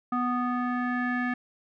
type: tone with low-pass filter sweep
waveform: square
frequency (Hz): 246.9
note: B3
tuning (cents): 0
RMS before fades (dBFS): -28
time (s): 0.12-1.34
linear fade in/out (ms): 5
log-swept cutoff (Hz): 1200 to 1900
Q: 5
effects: none